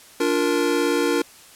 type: chord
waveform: square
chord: Bb major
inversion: first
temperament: just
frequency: 291.4 / 349.6 / 466.2 Hz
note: D4 / F4 / Bb4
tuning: -13 / +2 / 0 cents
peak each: -24 / -24 / -23 dBFS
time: 0.2-1.22 s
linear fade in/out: 5 ms
effects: white hiss -47 dBFS RMS until 1.55 s + low-pass 12000 Hz 12 dB/octave